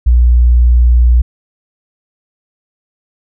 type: tone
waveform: sine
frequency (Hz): 60.2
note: B1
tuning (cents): -44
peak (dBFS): -4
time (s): 0.06-1.22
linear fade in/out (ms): 10
effects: none